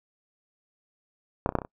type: clicks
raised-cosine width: 1 ms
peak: -9 / -10 / -28 / -8 / -14 / -21 / -25 dBFS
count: 7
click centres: 1.461 / 1.491 / 1.523 / 1.553 / 1.587 / 1.618 / 1.649 s
effects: noise-tail reverb RT60 0.1 s tail -24 dB re dry